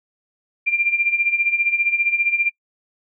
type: tone with tremolo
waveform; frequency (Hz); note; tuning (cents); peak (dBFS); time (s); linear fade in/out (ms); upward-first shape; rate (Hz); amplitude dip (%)
sine; 2382; D7; +24; -13; 0.66-2.5; 20; sine; 15; 75
effects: noise-tail reverb RT60 0.1 s tail -25 dB re dry